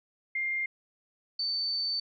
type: tone pair in turn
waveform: sine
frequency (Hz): 2111 / 4542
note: C7 / C#8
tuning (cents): +15 / +41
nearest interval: octave + minor second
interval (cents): 1326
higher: second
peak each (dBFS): -28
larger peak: neither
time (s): 0.35-0.66 / 1.39-2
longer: second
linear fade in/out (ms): 5
effects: none